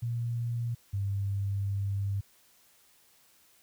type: tone pair in turn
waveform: sine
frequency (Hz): 118 / 99.23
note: A#2 / G2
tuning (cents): +22 / +22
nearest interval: minor third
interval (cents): 300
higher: first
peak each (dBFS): -29 / -28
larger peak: second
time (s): 0.02-0.75 / 0.93-2.21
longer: second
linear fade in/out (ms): 10
effects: white hiss -63 dBFS RMS until 3.62 s